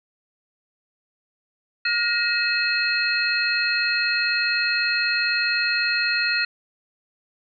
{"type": "tone cluster", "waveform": "sine", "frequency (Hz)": [1427, 1883, 2578, 4215], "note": ["F6", "A#6", "E7", "C8"], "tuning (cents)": [37, 17, -39, 12], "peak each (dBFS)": -25, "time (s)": [1.85, 6.45], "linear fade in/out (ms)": 5, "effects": []}